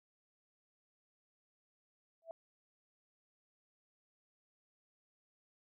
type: tone with exponential growth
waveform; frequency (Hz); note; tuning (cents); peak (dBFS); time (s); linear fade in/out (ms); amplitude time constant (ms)
sine; 659.3; E5; 0; -39; 2.22-2.31; 1; 19
effects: none